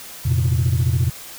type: chord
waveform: sine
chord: F suspended fourth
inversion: none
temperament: equal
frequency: 87.31 / 116.54 / 130.81 Hz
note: F2 / Bb2 / C3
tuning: 0 / 0 / 0 cents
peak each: -18 dBFS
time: 0.25-1.1 s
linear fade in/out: 10 ms
effects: tanh soft clip ceiling -11 dBFS + white hiss -37 dBFS RMS until 1.38 s